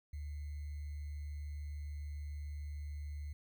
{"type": "tone with sample-and-hold", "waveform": "sine", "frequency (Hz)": 73.42, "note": "D2", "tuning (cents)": 0, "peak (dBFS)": -40, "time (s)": [0.13, 3.33], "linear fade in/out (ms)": 5, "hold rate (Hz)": 2100, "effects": []}